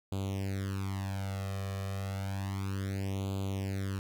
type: tone with flanger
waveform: sawtooth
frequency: 97.3 Hz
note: G2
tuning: 12 cents flat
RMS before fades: -35 dBFS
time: 0.12-3.99 s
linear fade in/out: 0 ms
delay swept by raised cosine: 0.27 to 1.67 ms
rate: 0.31 Hz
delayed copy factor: +1
effects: none